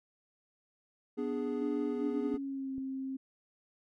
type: chord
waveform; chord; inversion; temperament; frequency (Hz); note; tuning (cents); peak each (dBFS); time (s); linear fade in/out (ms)
triangle; G# diminished; first; equal; 246.9 / 293.7 / 415.3; B3 / D4 / G#4; 0 / 0 / 0; -34 / -36 / -34; 1.17-2.38; 20
type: tone with pitch glide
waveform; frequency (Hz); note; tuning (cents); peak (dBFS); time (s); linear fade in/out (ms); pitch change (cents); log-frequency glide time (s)
sine; 293.6 to 266.1; D4 to C4; 0 to +29; -35; 1.61-3.17; 10; -171; 1.85-2.73
type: clicks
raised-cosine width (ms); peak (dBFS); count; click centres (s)
3; -37; 2; 2.342 / 2.781
effects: none